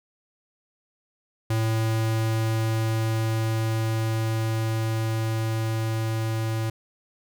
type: tone with level ramp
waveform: square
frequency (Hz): 111.6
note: A2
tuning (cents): +25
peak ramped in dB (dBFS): -22 to -25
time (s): 1.5-6.7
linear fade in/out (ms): 5
effects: none